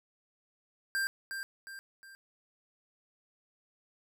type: tone with echo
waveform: square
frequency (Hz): 1584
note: G6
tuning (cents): +18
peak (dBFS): -30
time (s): 0.95-1.07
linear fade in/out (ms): 0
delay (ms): 360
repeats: 3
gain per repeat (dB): -7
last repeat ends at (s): 2.15
effects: none